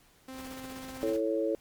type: tone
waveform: sawtooth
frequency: 261.6 Hz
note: C4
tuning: in tune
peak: -37 dBFS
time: 0.28-1.13 s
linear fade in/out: 5 ms
type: noise with tremolo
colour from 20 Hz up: pink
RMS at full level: -46 dBFS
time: 0.32-1.21 s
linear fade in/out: 50 ms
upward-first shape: square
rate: 16 Hz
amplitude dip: 50%
type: chord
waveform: sine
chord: A major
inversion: second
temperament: equal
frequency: 329.6 / 440 / 554.4 Hz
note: E4 / A4 / C#5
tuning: 0 / 0 / 0 cents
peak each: -31 dBFS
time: 1.03-1.55 s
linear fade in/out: 0 ms
effects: pink hiss -62 dBFS RMS until 1.6 s + MP3 96 kbps